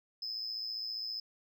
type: tone with amplitude modulation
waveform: sine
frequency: 5100 Hz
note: D#8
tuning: 42 cents sharp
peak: -31 dBFS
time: 0.22-1.2 s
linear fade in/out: 5 ms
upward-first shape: sine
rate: 115 Hz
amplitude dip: 80%
effects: tanh soft clip ceiling -32 dBFS